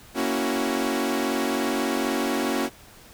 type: chord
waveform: sawtooth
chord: F# dominant seventh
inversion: first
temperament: equal with one note detuned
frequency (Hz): 233.1 / 277.2 / 329.6 / 372.1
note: A#3 / C#4 / E4 / F#4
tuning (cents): 0 / 0 / 0 / +10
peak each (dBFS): -25 / -23 / -27 / -25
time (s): 0.14-2.7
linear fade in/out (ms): 50
effects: pink hiss -49 dBFS RMS until 3.13 s